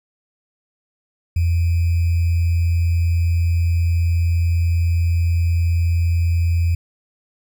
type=tone with sample-and-hold; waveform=sine; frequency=84.7 Hz; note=E2; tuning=48 cents sharp; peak=-14 dBFS; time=1.36-6.75 s; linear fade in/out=5 ms; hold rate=2450 Hz; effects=none